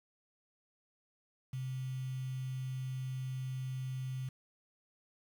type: tone with quantisation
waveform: sine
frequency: 130 Hz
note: C3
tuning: 11 cents flat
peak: -36 dBFS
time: 1.53-4.29 s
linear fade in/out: 5 ms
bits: 9
effects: none